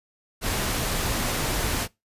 pink noise, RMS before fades -26 dBFS, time 0.41-1.88 s, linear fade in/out 50 ms, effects noise-tail reverb RT60 0.2 s tail -22 dB re dry + resampled to 32000 Hz

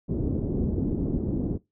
white low-pass noise, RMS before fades -27 dBFS, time 0.08-1.58 s, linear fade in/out 20 ms, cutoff 330 Hz, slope 24 dB/octave, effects noise-tail reverb RT60 0.2 s tail -21 dB re dry

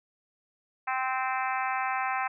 harmonic tone, 260 Hz, C4, 11 cents flat, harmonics 3 / 4 / 5 / 6 / 7 / 8 / 9 / 10, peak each -31 / -33 / -35 / -37 / -38 / -39 / -40 / -41 dBFS, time 0.87-2.28 s, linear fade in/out 10 ms, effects none

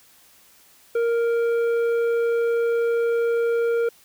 sine tone with tanh clipping, 466.2 Hz, A#4, in tune, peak -20 dBFS, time 0.95-3.89 s, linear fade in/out 5 ms, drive 8 dB, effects white hiss -54 dBFS RMS until 4.04 s

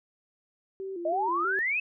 sine tone with vibrato, 364.3 Hz, F#4, 27 cents flat, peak -33 dBFS, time 0.8-1.59 s, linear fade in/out 0 ms, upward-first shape square, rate 3.1 Hz, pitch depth 96 cents each way
sine exponential sweep, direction up, 602 to 2651 Hz, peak -25 dBFS, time 1.05-1.8 s, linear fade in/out 5 ms
effects none

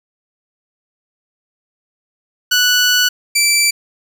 15% pulse tone pair in turn, 1480 / 2332 Hz, F#6 / D7, 0 / -13 cents, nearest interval minor sixth, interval 787 cents, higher second, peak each -4 dBFS, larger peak neither, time 2.51-3.09 / 3.35-3.71 s, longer first, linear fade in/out 10 ms, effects none

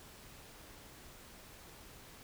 silence, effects pink hiss -55 dBFS RMS until 2.23 s

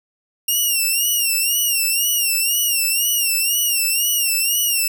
5% pulse tone with vibrato, 2786 Hz, F7, 5 cents flat, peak -8 dBFS, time 0.48-4.88 s, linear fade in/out 5 ms, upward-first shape sine, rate 2 Hz, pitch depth 96 cents each way, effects none

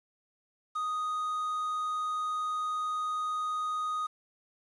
triangle tone with quantisation, 1244.5 Hz, D#6, in tune, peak -28 dBFS, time 0.75-4.07 s, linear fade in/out 10 ms, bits 9, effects resampled to 24000 Hz

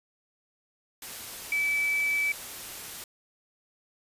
sine tone in noise, 2305 Hz, D7, 33 cents flat, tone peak -24 dBFS, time 1.52-2.32 s, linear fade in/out 2 ms, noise white, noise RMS -40 dBFS, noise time 1.02-3.04 s, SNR +13 dB, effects resampled to 32000 Hz

